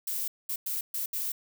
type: noise bursts at uneven times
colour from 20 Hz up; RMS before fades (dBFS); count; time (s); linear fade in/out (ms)
violet; -32; 5; 0.07-0.28 / 0.49-0.56 / 0.66-0.81 / 0.94-1.06 / 1.13-1.32; 5
effects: none